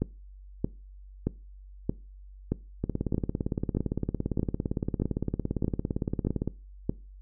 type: two click trains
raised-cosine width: 3 ms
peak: -13 / -15 dBFS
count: 12 / 65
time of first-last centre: 0.02-6.895 / 2.84-6.476 s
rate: 1.6 / 17.6 Hz
effects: noise-tail reverb RT60 0.3 s tail -21 dB re dry + added 48 Hz sine -45 dBFS peak until 7.21 s